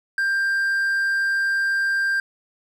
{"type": "tone", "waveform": "triangle", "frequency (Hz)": 1587, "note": "G6", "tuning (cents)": 21, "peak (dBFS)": -17, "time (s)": [0.18, 2.2], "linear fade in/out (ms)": 2, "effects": []}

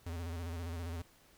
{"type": "tone with vibrato", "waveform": "square", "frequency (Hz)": 84.5, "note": "E2", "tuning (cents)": 43, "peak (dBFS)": -39, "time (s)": [0.06, 1.02], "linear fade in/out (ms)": 5, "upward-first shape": "square", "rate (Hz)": 15, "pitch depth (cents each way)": 58, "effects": ["pink hiss -64 dBFS RMS until 1.37 s"]}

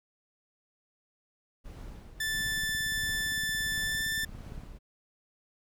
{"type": "noise with tremolo", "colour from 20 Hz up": "brown", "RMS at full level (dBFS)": -42, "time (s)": [1.64, 4.79], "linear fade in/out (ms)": 20, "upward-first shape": "triangle", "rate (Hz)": 1.5, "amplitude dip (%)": 60}
{"type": "tone with pitch glide", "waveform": "sawtooth", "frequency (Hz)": [1760, 1772.2], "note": ["A6", "A6"], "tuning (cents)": [0, 12], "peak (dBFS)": -26, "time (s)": [2.2, 4.25], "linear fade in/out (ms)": 5, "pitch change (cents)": 12, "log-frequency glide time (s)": [3.82, 4.04]}
{"type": "click train", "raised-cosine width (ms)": 5, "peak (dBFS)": -32, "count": 41, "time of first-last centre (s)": [2.35, 4.636], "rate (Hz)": 17.5}
{"effects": []}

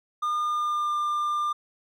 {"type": "tone with pitch glide", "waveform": "triangle", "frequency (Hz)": [1212, 1196.7], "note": ["D#6", "D6"], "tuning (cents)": [-46, 32], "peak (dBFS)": -22, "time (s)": [0.22, 1.53], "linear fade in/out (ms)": 10, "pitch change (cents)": -22, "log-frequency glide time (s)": [0.42, 0.94], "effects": []}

